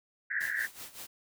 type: band-pass noise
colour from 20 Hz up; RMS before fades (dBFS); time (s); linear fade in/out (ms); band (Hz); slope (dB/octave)
pink; -33; 0.3-0.67; 10; 1600 to 1900; 96
type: noise with tremolo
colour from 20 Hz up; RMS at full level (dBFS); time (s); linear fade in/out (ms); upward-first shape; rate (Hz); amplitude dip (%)
white; -43; 0.4-1.07; 10; sine; 5.3; 80
effects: none